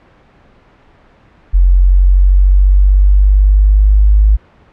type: linear sweep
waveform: sine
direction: up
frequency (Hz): 44.88 to 51.91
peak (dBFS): -4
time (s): 1.53-4.37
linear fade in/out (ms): 20
effects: pink hiss -46 dBFS RMS until 4.72 s + low-pass 2000 Hz 12 dB/octave